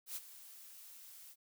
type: noise with ADSR envelope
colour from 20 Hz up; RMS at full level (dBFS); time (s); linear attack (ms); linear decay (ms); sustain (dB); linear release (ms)
blue; -41; 0.06-1.36; 100; 34; -14; 53
effects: none